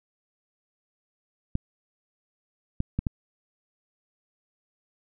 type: clicks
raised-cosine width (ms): 5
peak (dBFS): -13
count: 4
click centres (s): 1.554 / 2.804 / 2.99 / 3.068
effects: none